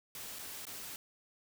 white noise with dropouts, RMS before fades -45 dBFS, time 0.15-0.96 s, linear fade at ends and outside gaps 1 ms, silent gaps 0.387-0.391 / 0.653-0.668 s, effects none

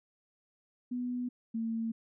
sine tone pair in turn, 246.9 / 226.4 Hz, B3 / A3, 0 / +50 cents, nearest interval major second, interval 150 cents, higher first, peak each -32 / -31 dBFS, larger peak second, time 0.91-1.29 / 1.54-1.92 s, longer neither, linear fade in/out 10 ms, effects none

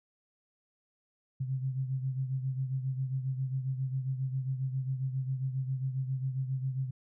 sine beating tone pair, 130.81 / 138.21 Hz, C3 / C#3, 0 / -5 cents, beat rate 7.4 Hz, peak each -31 / -38 dBFS, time 1.4-6.91 s, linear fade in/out 10 ms, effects none

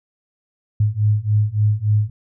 sine beating tone pair, 103.9 / 107.4 Hz, G#2 / A2, +1 / -41 cents, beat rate 3.5 Hz, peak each -18 / -17 dBFS, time 0.8-2.1 s, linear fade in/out 5 ms, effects none

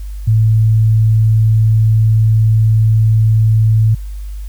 sine tone, 110 Hz, A2, in tune, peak -7 dBFS, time 0.27-3.95 s, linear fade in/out 10 ms, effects added 50 Hz sine -22 dBFS peak until 4.48 s + white hiss -47 dBFS RMS until 4.48 s

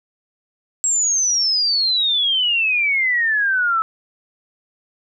sine exponential sweep, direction down, 7700 to 1300 Hz, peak -15 dBFS, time 0.84-3.82 s, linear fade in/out 0 ms, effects none

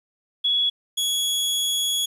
sine / sawtooth tone pair in turn, 3369 / 3354 Hz, G#7 / G#7, +24 / +16 cents, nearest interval unison, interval 8 cents, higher first, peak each -18 dBFS, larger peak neither, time 0.44-0.7 / 0.97-2.06 s, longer second, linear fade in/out 10 ms, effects resampled to 32000 Hz + 9-bit

